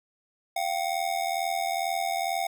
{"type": "ring-modulated tone", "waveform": "square", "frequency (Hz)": 732, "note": "F#5", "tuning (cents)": -19, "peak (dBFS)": -24, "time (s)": [0.56, 2.47], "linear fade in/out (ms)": 5, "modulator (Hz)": 41.1, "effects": []}